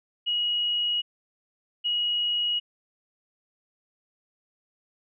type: tone pair in turn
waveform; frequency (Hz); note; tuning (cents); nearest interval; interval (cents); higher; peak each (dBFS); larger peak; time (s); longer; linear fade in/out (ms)
sine; 2900 / 2900; F#7 / F#7; -35 / -35; unison; 0; neither; -23; neither; 0.26-1.02 / 1.84-2.6; neither; 20
effects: none